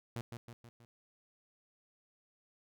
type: tone with echo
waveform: sawtooth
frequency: 118 Hz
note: A#2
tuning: 22 cents sharp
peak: -34 dBFS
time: 0.16-0.21 s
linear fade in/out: 0 ms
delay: 160 ms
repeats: 4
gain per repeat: -5 dB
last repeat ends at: 0.85 s
effects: none